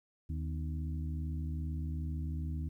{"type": "harmonic tone with a mistuned harmonic", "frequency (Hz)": 77.78, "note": "D#2", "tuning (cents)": 0, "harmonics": [1, 2, 3, 4], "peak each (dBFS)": [-35, -41, -46, -50], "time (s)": [0.29, 2.69], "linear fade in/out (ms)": 10, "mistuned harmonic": 3, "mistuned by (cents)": 110, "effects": ["12-bit"]}